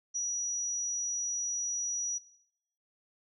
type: tone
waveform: sine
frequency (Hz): 5830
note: F#8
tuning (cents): -26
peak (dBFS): -30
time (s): 0.14-2.19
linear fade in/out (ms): 20
effects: noise-tail reverb RT60 0.8 s tail -21 dB re dry